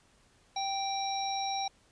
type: harmonic tone with a mistuned harmonic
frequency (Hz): 784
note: G5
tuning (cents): 0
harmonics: 1 / 3 / 5 / 7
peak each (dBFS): -32 / -44 / -38 / -39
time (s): 0.56-1.68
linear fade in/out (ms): 5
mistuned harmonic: 7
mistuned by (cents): +34
effects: pink hiss -65 dBFS RMS until 1.91 s + resampled to 22050 Hz